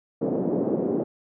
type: band-pass noise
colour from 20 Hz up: white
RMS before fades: -25 dBFS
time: 0.21-1.04 s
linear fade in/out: 10 ms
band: 170 to 480 Hz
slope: 24 dB/octave
effects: none